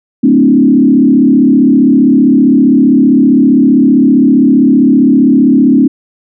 sine tone with frequency modulation, 261.6 Hz, C4, in tune, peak -3 dBFS, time 0.23-5.88 s, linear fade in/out 10 ms, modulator 35.3 Hz, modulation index 1.4, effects none

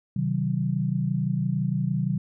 sine chord, C diminished, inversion none, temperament just, 130.81 / 156.98 / 188.37 Hz, C3 / Eb3 / Gb3, 0 / +16 / +31 cents, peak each -27 dBFS, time 0.16-2.18 s, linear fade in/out 5 ms, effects none

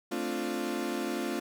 35% pulse chord, D minor seventh, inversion second, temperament equal, 220 / 261.6 / 293.7 / 349.2 Hz, A3 / C4 / D4 / F4, 0 / 0 / 0 / 0 cents, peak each -36 / -35 / -36 / -33 dBFS, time 0.11-1.4 s, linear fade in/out 10 ms, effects none

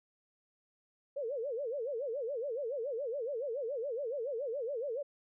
sine tone with vibrato, 510 Hz, C5, 44 cents flat, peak -34 dBFS, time 1.16-5.03 s, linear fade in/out 10 ms, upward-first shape sine, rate 7.1 Hz, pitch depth 250 cents each way, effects none

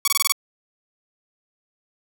5% pulse tone bursts, 1126 Hz, C#6, 27 cents sharp, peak -4 dBFS, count 6, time 0.05-0.322 s, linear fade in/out 2 ms, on 27 ms, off 22 ms, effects none

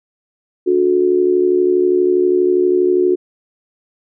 sine tone with amplitude modulation, 363.8 Hz, F#4, 29 cents flat, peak -7 dBFS, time 0.66-3.16 s, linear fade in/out 20 ms, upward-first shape sine, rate 72.4 Hz, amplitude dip 75%, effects none

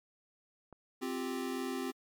click, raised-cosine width 1 ms, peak -37 dBFS, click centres 0.727 s
square chord, C suspended fourth, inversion none, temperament equal, 261.6 / 349.2 / 392 Hz, C4 / F4 / G4, 0 / 0 / 0 cents, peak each -38 / -42 / -41 dBFS, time 1.01-1.92 s, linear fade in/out 20 ms
effects MP3 96 kbps

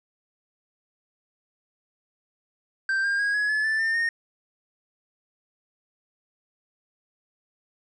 triangle tone with pitch steps, 1568 / 1604.7 / 1642.2 / 1680.5 / 1719.8 / 1760 / 1801.2 / 1843.3 Hz, G6 / G6 / G#6 / G#6 / A6 / A6 / A6 / A#6, 0 / +40 / -20 / +20 / -40 / 0 / +40 / -20 cents, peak -20 dBFS, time 2.89-4.09 s, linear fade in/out 2 ms, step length 150 ms, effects resampled to 22050 Hz

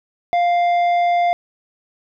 sine tone with tanh clipping, 699 Hz, F5, 1 cent sharp, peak -15 dBFS, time 0.33-1.33 s, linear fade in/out 0 ms, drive 8 dB, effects none

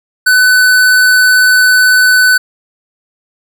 sine tone with hard clipping, 1503 Hz, F#6, 27 cents sharp, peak -6 dBFS, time 0.26-2.38 s, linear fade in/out 10 ms, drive 18 dB, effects none

